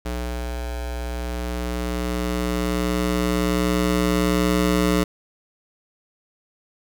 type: ring-modulated tone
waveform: 15% pulse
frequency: 121.3 Hz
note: B2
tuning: 31 cents flat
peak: -10 dBFS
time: 0.05-5.04 s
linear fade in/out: 10 ms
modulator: 60.6 Hz
effects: none